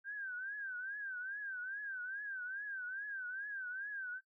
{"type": "tone with vibrato", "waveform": "sine", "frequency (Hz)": 1570, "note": "G6", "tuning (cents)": 2, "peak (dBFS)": -40, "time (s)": [0.04, 4.21], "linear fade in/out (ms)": 50, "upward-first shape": "triangle", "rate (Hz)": 2.4, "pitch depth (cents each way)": 150, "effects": ["noise-tail reverb RT60 0.1 s tail -18 dB re dry"]}